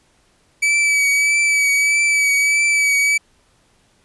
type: tone with vibrato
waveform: 45% pulse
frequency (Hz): 2294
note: D7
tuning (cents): -41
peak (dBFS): -13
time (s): 0.62-3.18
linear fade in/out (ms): 10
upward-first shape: triangle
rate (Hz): 1.6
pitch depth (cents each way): 31
effects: pink hiss -58 dBFS RMS until 4.04 s + resampled to 24000 Hz